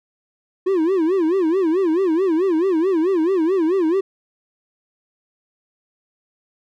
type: tone with vibrato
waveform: triangle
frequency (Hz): 350.1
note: F4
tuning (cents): +4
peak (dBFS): -13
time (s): 0.66-4.01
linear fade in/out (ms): 10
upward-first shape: sine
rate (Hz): 4.6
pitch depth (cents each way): 200
effects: none